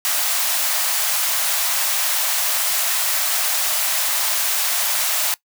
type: high-pass noise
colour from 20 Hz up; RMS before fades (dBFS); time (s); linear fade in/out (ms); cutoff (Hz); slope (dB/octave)
white; -20; 0.05-5.34; 0; 570; 96
effects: noise-tail reverb RT60 0.1 s tail -20 dB re dry